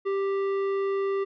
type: tone with tanh clipping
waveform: sine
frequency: 392.7 Hz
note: G4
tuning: 3 cents sharp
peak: -26 dBFS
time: 0.05-1.25 s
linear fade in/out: 20 ms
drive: 12 dB
effects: none